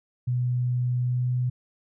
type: tone with pitch glide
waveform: sine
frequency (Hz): 123.9 to 124.98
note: B2 to B2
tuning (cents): +6 to +21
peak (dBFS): -22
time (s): 0.27-1.5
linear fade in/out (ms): 10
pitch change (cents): +15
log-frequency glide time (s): 1.02-1.31
effects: none

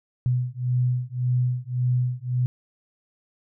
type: beating tone pair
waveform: sine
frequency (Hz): 123.9 / 125.7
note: B2 / B2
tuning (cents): +6 / +31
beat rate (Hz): 1.8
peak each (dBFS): -24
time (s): 0.26-2.46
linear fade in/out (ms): 0
effects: none

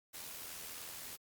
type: noise with amplitude modulation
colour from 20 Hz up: white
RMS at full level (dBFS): -45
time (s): 0.13-1.17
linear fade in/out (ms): 20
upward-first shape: sine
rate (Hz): 83.4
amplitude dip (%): 45
effects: Opus 48 kbps

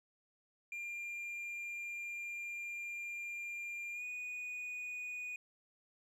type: tone with pitch glide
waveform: triangle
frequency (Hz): 2395 to 2469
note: D7 to D#7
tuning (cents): +33 to -14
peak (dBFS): -39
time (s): 0.72-5.36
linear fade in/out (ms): 2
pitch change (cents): +53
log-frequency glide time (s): 3.93-4.03
effects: none

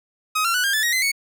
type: tone with pitch steps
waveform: sawtooth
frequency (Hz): 1260 / 1366.1 / 1481.2 / 1605.9 / 1741.2 / 1887.9 / 2047 / 2219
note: D#6 / F6 / F#6 / G6 / A6 / A#6 / C7 / C#7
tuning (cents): +21 / -39 / +1 / +41 / -19 / +21 / -38 / +1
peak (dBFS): -15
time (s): 0.35-1.118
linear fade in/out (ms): 10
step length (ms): 96
effects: none

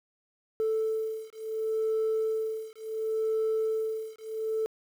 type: beating tone pair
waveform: sine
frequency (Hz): 440 / 440.7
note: A4 / A4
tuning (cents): 0 / +3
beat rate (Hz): 0.7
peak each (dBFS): -29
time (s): 0.6-4.66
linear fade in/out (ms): 0
effects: tanh soft clip ceiling -22 dBFS + 9-bit

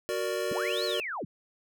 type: chord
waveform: square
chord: Gb augmented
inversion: none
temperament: equal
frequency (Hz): 370 / 466.2 / 587.3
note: Gb4 / Bb4 / D5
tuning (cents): 0 / 0 / 0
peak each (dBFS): -34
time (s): 0.09-1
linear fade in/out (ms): 0
type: linear two-way sweep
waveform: sine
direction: up then down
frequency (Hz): 72.8 to 4435 to 95.1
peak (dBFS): -32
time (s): 0.51-1.25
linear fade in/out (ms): 5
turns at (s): 0.84
effects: none

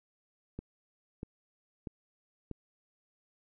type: click train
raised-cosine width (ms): 3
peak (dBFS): -26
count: 4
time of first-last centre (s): 0.59-2.513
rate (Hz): 1.56
effects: none

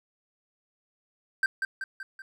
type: tone with echo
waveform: triangle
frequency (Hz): 1563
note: G6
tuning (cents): -6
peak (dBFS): -19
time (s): 1.43-1.46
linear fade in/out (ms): 2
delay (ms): 190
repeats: 4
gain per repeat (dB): -5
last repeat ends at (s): 2.22
effects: none

